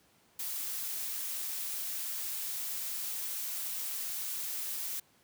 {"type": "noise", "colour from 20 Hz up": "blue", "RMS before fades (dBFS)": -37, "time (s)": [0.39, 5], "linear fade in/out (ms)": 5, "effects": ["pink hiss -66 dBFS RMS until 5.23 s", "high-pass 100 Hz 12 dB/octave"]}